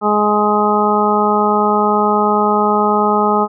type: harmonic tone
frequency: 209.3 Hz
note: G#3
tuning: 14 cents sharp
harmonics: 1 / 2 / 3 / 4 / 5 / 6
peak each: -18 / -17 / -22 / -16 / -21 / -17 dBFS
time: 0.01-3.48 s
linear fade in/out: 50 ms
effects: none